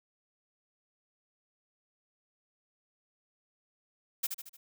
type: noise with echo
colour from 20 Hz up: blue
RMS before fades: -30 dBFS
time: 4.23-4.27 s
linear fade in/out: 10 ms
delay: 75 ms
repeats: 4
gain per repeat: -6 dB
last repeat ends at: 4.57 s
effects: none